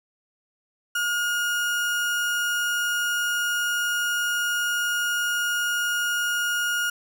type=tone; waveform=35% pulse; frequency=1431 Hz; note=F6; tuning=42 cents sharp; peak=-21 dBFS; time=0.95-6.9 s; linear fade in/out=5 ms; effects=none